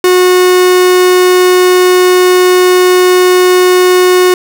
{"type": "tone", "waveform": "45% pulse", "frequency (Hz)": 364.4, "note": "F#4", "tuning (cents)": -26, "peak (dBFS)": -4, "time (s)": [0.04, 4.34], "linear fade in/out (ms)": 2, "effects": []}